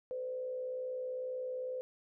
sine tone with frequency modulation, 509 Hz, C5, 48 cents flat, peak -36 dBFS, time 0.11-1.81 s, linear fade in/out 0 ms, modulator 62.2 Hz, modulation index 0.4, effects none

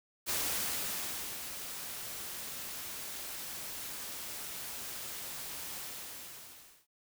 white noise with ADSR envelope, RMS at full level -33 dBFS, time 0.26-6.87 s, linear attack 36 ms, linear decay 1100 ms, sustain -9 dB, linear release 1100 ms, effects none

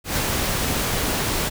pink noise with ADSR envelope, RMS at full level -21 dBFS, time 0.04-1.5 s, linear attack 130 ms, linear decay 20 ms, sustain -2 dB, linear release 24 ms, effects none

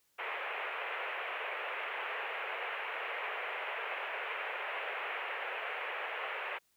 white band-pass noise, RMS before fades -39 dBFS, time 0.18-6.59 s, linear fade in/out 20 ms, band 420 to 2700 Hz, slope 48 dB/octave, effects white hiss -74 dBFS RMS until 6.76 s

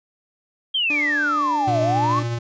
sine exponential two-way sweep, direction down then up, 3257 to 622.3 to 1151 Hz, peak -18 dBFS, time 0.74-2.2 s, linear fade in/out 10 ms, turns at 1.81 s
40% pulse tone, 294.9 Hz, D4, 7 cents sharp, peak -26 dBFS, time 0.9-2.23 s, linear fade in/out 2 ms
square tone with tremolo, 117.9 Hz, A#2, 20 cents sharp, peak -22 dBFS, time 1.67-2.39 s, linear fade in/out 10 ms, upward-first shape triangle, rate 14 Hz, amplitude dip 30%
effects resampled to 16000 Hz

